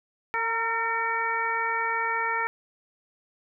harmonic tone with a mistuned harmonic, 454.2 Hz, A#4, 45 cents flat, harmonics 1 / 2 / 3 / 4 / 5, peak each -36 / -29 / -30 / -30 / -32 dBFS, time 0.34-2.47 s, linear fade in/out 0 ms, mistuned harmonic 2, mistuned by +27 cents, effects none

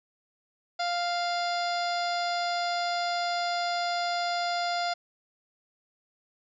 harmonic tone, 698.5 Hz, F5, in tune, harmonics 1 / 2 / 3 / 4 / 5 / 6 / 7 / 8 / 10, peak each -28 / -35 / -39 / -46 / -40 / -41 / -37 / -49 / -48 dBFS, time 0.79-4.94 s, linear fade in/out 10 ms, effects none

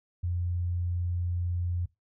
sine tone, 87.8 Hz, F2, 10 cents sharp, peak -27 dBFS, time 0.23-1.86 s, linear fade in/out 10 ms, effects noise-tail reverb RT60 0.2 s tail -21 dB re dry

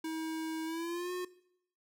square tone with pitch glide, 320 to 361.3 Hz, D#4 to F#4, +49 to -41 cents, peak -36 dBFS, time 0.04-1.25 s, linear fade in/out 5 ms, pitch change +210 cents, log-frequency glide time 0.65-1.12 s, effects noise-tail reverb RT60 0.7 s tail -18 dB re dry

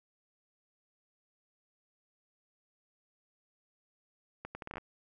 accelerating click train, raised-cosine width 0.5 ms, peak -26 dBFS, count 9, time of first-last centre 4.45-4.781 s, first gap 100 ms, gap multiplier 0.72, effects none

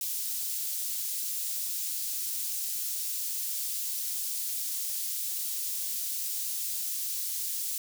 white high-pass noise, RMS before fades -33 dBFS, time 0.01-7.78 s, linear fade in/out 2 ms, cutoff 5200 Hz, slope 12 dB/octave, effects none

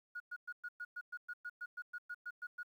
sine tone bursts, 1448 Hz, F#6, 38 cents flat, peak -40 dBFS, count 16, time 0.15-2.632 s, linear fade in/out 10 ms, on 52 ms, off 110 ms, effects tanh soft clip ceiling -36 dBFS + 12-bit

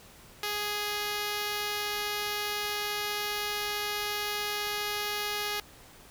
5% pulse tone, 415.3 Hz, G#4, in tune, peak -19 dBFS, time 0.43-5.6 s, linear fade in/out 2 ms, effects pink hiss -53 dBFS RMS until 6.1 s

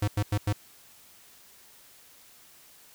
square tone bursts, 103.2 Hz, G#2, 10 cents flat, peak -24 dBFS, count 4, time 0.02-0.528 s, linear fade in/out 5 ms, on 58 ms, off 92 ms, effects white hiss -55 dBFS RMS until 2.94 s

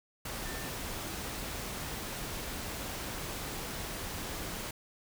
sine tone in noise, 1793 Hz, A6, 32 cents sharp, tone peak -47 dBFS, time 0.45-0.69 s, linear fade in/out 5 ms, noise pink, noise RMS -39 dBFS, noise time 0.25-4.71 s, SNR -11 dB, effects none

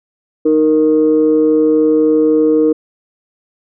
sine tone pair together, 309.8 / 466.2 Hz, D#4 / A#4, -7 / 0 cents, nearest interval perfect fifth, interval 707 cents, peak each -10 dBFS, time 0.45-2.73 s, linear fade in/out 10 ms, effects tanh soft clip ceiling -2 dBFS

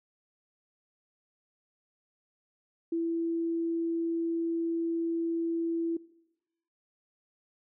sine tone, 332.9 Hz, E4, 17 cents sharp, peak -27 dBFS, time 2.92-5.97 s, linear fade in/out 5 ms, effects noise-tail reverb RT60 0.9 s tail -21 dB re dry

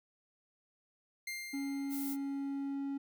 sawtooth tone with exponential decay, 2100 Hz, C7, 6 cents sharp, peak -35 dBFS, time 1.27-2.75 s, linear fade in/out 5 ms, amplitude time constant 320 ms
triangle tone, 277.2 Hz, C#4, in tune, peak -33 dBFS, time 1.53-2.98 s, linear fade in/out 10 ms
violet noise, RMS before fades -43 dBFS, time 1.89-2.17 s, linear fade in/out 50 ms
effects none

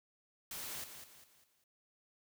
white noise with echo, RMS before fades -44 dBFS, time 0.51-0.84 s, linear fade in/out 2 ms, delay 200 ms, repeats 4, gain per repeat -8 dB, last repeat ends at 1.64 s, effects none

